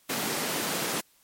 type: high-pass noise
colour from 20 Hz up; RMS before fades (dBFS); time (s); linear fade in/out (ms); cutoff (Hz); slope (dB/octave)
pink; -30; 0.09-1.01; 10; 170; 24
effects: white hiss -63 dBFS RMS until 1.23 s + MP3 64 kbps